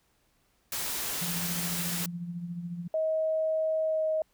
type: noise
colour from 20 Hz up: white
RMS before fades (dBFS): -33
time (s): 0.72-2.06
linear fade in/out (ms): 2
type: tone with tremolo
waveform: sine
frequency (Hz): 173.1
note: F3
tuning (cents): -15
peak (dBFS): -31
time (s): 1.21-2.88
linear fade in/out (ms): 10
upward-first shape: triangle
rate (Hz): 14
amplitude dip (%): 60
type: tone with pitch glide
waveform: sine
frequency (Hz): 634 to 629.3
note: D#5 to D#5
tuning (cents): +32 to +19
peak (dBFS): -25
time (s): 2.94-4.22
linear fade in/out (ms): 2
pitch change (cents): -13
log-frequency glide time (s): 3.84-4.03
effects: pink hiss -70 dBFS RMS until 4.33 s